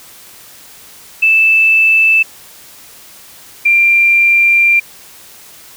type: tone pair in turn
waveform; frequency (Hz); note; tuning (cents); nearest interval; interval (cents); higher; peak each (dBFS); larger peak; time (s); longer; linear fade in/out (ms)
sine; 2637 / 2377; E7 / D7; 0 / +20; major second; 180; first; -6; neither; 1.22-2.23 / 3.65-4.8; second; 10
effects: white hiss -38 dBFS RMS until 5.76 s